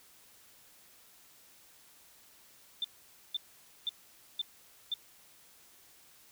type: tone bursts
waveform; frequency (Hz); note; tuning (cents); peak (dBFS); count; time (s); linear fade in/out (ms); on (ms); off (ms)
sine; 3556; A7; +18; -30; 5; 2.82-4.94; 2; 24; 500
effects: white hiss -60 dBFS RMS until 6.31 s